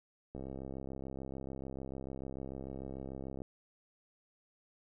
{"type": "click train", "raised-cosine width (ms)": 2, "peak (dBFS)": -30, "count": 206, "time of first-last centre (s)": [0.35, 3.419], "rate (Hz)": 66.8, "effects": []}